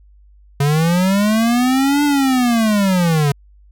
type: linear two-way sweep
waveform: square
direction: up then down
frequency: 138.59 to 293.7 to 138.59 Hz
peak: -13 dBFS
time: 0.6-3.32 s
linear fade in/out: 5 ms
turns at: 2.04 s
effects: added 50 Hz sine -44 dBFS peak until 3.71 s